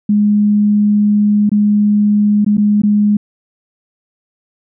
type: tone with dropouts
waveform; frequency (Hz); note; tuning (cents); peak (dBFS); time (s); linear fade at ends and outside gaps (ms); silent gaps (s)
sine; 207.7; G#3; 0; -8; 0.09-3.17; 5; 1.494-1.516 / 2.447-2.463 / 2.571-2.579 / 2.819-2.834
effects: none